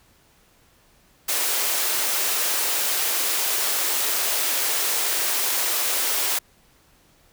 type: high-pass noise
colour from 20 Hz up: white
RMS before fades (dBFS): -23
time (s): 1.28-6.39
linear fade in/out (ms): 10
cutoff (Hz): 340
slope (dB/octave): 24
effects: pink hiss -58 dBFS RMS until 7.32 s